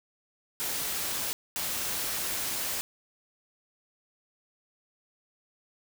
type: noise bursts at uneven times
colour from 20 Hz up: white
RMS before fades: -32 dBFS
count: 2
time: 0.6-1.33 / 1.56-2.81 s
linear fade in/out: 0 ms
effects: none